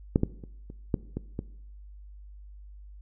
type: clicks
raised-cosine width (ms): 3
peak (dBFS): -7 / -10 / -28 / -29 / -11 / -18 / -18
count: 7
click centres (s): 0.159 / 0.234 / 0.438 / 0.701 / 0.942 / 1.17 / 1.391
effects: noise-tail reverb RT60 0.7 s tail -19 dB re dry + added 50 Hz sine -44 dBFS peak until 3.01 s